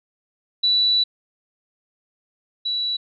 sine tone pair in turn, 3951 / 3933 Hz, B7 / B7, 0 / -8 cents, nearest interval unison, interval 8 cents, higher first, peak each -15 / -21 dBFS, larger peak first, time 0.63-1.04 / 2.65-2.97 s, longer first, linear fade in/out 10 ms, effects none

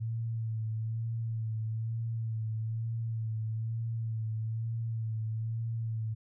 sine tone with vibrato, 112.3 Hz, A2, 36 cents sharp, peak -31 dBFS, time 0-6.15 s, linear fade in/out 20 ms, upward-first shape sine, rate 1.1 Hz, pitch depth 33 cents each way, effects none

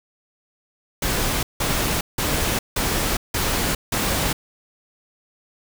pink noise bursts, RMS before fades -22 dBFS, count 6, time 1.02-4.33 s, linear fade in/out 5 ms, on 410 ms, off 170 ms, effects none

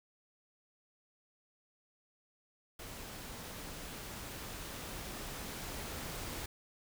pink noise with level ramp, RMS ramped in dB -47 to -42 dBFS, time 2.79-6.46 s, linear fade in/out 5 ms, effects none

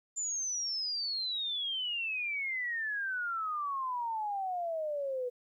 sine exponential sweep, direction down, 7200 to 486.1 Hz, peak -32 dBFS, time 0.16-5.3 s, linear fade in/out 20 ms, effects 12-bit

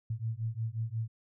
sine beating tone pair, 110 / 115.6 Hz, A2 / A#2, 0 / -14 cents, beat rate 5.6 Hz, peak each -35 / -35 dBFS, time 0.1-1.08 s, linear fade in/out 5 ms, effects none

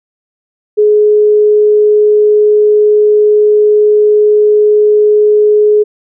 sine tone, 421.1 Hz, G#4, 24 cents sharp, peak -4 dBFS, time 0.77-5.84 s, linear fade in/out 20 ms, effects none

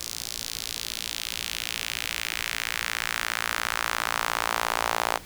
sawtooth tone with high-pass filter sweep, 57.1 Hz, A#1, 35 cents flat, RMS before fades -30 dBFS, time 0-5.18 s, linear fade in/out 10 ms, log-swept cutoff 5100 to 810 Hz, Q 1.5, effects pink hiss -45 dBFS RMS until 5.25 s

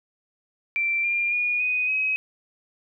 sine tone with pitch steps, 2349 / 2396 / 2443 / 2492 / 2541 Hz, D7 / D7 / D#7 / D#7 / D#7, 0 / +34 / -32 / +2 / +36 cents, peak -21 dBFS, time 0.76-2.16 s, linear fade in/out 0 ms, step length 280 ms, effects none

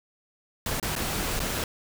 pink noise with dropouts, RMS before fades -29 dBFS, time 0.66-1.64 s, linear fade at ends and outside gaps 2 ms, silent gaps 0.799-0.827 / 0.954-0.962 / 1.394-1.401 s, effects none

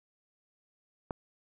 click, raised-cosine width 1 ms, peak -20 dBFS, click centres 1.108 s, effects none

